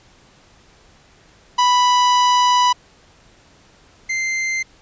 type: tone pair in turn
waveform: 45% pulse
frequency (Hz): 987.8 / 2085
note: B5 / C7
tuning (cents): 0 / -7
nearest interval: octave + minor second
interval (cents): 1293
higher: second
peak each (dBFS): -12 / -19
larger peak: first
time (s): 1.58-2.73 / 4.09-4.63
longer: first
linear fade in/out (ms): 10
effects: pink hiss -51 dBFS RMS until 4.81 s + resampled to 16000 Hz